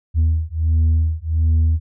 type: beating tone pair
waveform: sine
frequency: 79.4 / 80.8 Hz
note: D#2 / E2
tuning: +36 / -34 cents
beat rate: 1.4 Hz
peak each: -15 dBFS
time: 0.14-1.8 s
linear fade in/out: 50 ms
effects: tanh soft clip ceiling -11 dBFS